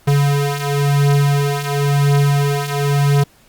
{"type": "beating tone pair", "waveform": "square", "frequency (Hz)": [141.6, 142.56], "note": ["C#3", "C#3"], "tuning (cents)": [37, 49], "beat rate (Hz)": 0.96, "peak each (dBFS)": [-19, -15], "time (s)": [0.07, 3.24], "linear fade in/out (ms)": 10, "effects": ["pink hiss -51 dBFS RMS until 3.48 s", "Opus 48 kbps"]}